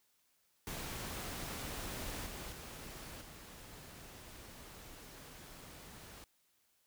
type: noise with level steps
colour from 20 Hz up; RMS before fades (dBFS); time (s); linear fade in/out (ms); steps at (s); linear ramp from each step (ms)
pink; -43 / -46 / -49 / -53; 0.67-6.24; 0; 2.26 / 2.52 / 3.21; 5
effects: white hiss -75 dBFS RMS until 6.86 s